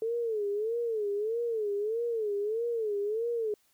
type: tone with vibrato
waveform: sine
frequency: 437.5 Hz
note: A4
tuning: 10 cents flat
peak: -28 dBFS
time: 0.02-3.54 s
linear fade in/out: 2 ms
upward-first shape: sine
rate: 1.6 Hz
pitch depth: 140 cents each way
effects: white hiss -69 dBFS RMS until 3.73 s